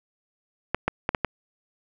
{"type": "clicks", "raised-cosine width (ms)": 0.5, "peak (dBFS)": -7, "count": 5, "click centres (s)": [0.746, 0.88, 1.091, 1.148, 1.247], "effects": []}